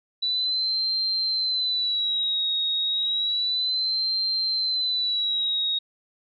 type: tone with vibrato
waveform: sine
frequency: 3951 Hz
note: B7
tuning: in tune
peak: -22 dBFS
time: 0.22-5.79 s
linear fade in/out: 10 ms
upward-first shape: sine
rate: 0.31 Hz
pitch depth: 85 cents each way
effects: none